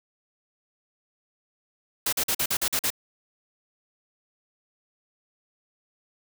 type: noise bursts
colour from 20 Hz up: white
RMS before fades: -25 dBFS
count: 8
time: 2.06-2.903 s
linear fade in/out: 5 ms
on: 66 ms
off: 45 ms
effects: none